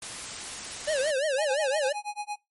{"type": "noise", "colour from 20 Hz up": "white", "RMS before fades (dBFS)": -37, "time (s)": [0.02, 1.11], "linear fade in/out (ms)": 2}
{"type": "tone with vibrato", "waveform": "square", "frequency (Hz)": 571, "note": "D5", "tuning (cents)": -49, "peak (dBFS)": -25, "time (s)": [0.87, 1.93], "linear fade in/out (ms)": 10, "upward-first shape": "triangle", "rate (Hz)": 5.8, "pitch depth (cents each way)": 210}
{"type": "tone with tremolo", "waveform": "square", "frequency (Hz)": 830.6, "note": "G#5", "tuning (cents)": 0, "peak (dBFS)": -30, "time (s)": [1.38, 2.36], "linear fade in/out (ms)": 5, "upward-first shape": "sine", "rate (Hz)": 8.8, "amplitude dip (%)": 100}
{"effects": ["noise-tail reverb RT60 0.2 s tail -21 dB re dry", "MP3 48 kbps"]}